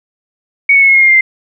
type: tone with pitch steps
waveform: sine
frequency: 2234 / 2212 / 2191 / 2169 / 2148 / 2127 / 2106 / 2086 Hz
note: C#7 / C#7 / C#7 / C#7 / C7 / C7 / C7 / C7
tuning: +13 / -4 / -21 / -38 / +45 / +28 / +11 / -6 cents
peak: -4 dBFS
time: 0.69-1.21 s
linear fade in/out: 5 ms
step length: 65 ms
effects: none